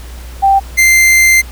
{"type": "tone pair in turn", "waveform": ["sine", "45% pulse"], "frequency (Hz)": [784, 2086], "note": ["G5", "C7"], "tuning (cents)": [0, -6], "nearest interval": "octave + perfect fourth", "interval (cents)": 1694, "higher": "second", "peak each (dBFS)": -5, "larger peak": "neither", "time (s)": [[0.42, 0.6], [0.77, 1.42]], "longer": "second", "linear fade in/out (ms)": 20, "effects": ["added 60 Hz sine -26 dBFS peak until 1.51 s", "pink hiss -36 dBFS RMS until 1.51 s"]}